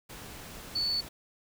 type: tone in noise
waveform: sine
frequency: 4462 Hz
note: C#8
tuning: 11 cents sharp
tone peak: -27 dBFS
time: 0.75-1.01 s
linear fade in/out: 10 ms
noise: pink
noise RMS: -45 dBFS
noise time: 0.09-1.09 s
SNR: +15 dB
effects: none